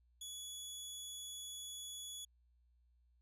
20% pulse tone, 3393 Hz, G#7, 36 cents sharp, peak -40 dBFS, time 0.21-2.25 s, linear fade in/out 5 ms, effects added 60 Hz sine -69 dBFS peak until 3.21 s

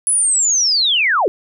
sine linear sweep, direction down, 10280 to 330 Hz, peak -12 dBFS, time 0.07-1.28 s, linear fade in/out 0 ms, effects none

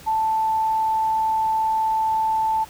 sine tone, 881 Hz, A5, 2 cents sharp, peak -18 dBFS, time 0.06-2.65 s, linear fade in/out 20 ms, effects pink hiss -44 dBFS RMS until 2.69 s

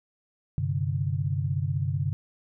sine chord, G suspended fourth, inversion none, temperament equal with one note detuned, 96.37 / 130.81 / 146.83 Hz, G2 / C3 / D3, -29 / 0 / 0 cents, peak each -29 dBFS, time 0.58-2.13 s, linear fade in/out 0 ms, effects none

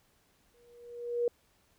sine tone with exponential growth, 477.8 Hz, A#4, 43 cents sharp, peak -24 dBFS, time 0.54-1.28 s, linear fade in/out 2 ms, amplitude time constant 160 ms, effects pink hiss -69 dBFS RMS until 1.78 s

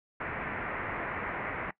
white low-pass noise, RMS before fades -36 dBFS, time 0.2-1.71 s, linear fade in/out 5 ms, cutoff 2200 Hz, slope 48 dB/octave, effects noise-tail reverb RT60 0.1 s tail -19 dB re dry

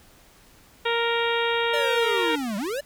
harmonic tone, 466.2 Hz, A#4, in tune, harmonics 1 / 2 / 3 / 4 / 5 / 6 / 7 / 8, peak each -25 / -28 / -30 / -31 / -32 / -33 / -33 / -34 dBFS, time 0.85-2.36 s, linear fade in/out 10 ms
square linear two-way sweep, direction down then up, 600 to 191.3 to 600 Hz, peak -27 dBFS, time 1.73-2.81 s, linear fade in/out 10 ms, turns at 2.57 s
effects pink hiss -54 dBFS RMS until 2.85 s

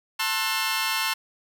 15% pulse chord, F# half-diminished seventh, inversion first, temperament just, 888 / 1065.6 / 1332 / 1480 Hz, A5 / C6 / E6 / F#6, +16 / +31 / +18 / 0 cents, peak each -23 / -22 / -26 / -25 dBFS, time 0.19-1.14 s, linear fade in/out 10 ms, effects none

